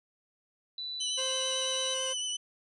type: tone with pitch glide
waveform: sine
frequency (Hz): 3975 to 3934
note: B7 to B7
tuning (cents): +10 to -7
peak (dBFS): -35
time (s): 0.78-1.94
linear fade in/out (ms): 2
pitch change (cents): -17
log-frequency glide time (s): 1.05-1.56
type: tone with vibrato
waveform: 25% pulse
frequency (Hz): 2993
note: F#7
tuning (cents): +19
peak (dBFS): -28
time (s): 1-2.37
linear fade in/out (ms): 10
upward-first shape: sine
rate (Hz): 9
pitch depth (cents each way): 24
type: tone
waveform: sawtooth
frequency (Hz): 523.3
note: C5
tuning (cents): 0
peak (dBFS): -31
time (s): 1.17-2.14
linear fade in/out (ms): 20
effects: resampled to 24000 Hz